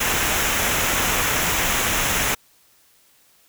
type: noise with comb filter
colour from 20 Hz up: pink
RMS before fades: -21 dBFS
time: 0-2.35 s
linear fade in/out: 10 ms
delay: 0.22 ms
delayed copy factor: -0.55
effects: white hiss -57 dBFS RMS until 3.48 s